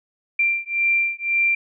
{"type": "beating tone pair", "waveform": "sine", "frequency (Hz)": [2365, 2366.9], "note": ["D7", "D7"], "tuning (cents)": [12, 13], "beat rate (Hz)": 1.9, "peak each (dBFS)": -21, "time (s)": [0.39, 1.55], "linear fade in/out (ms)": 5, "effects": []}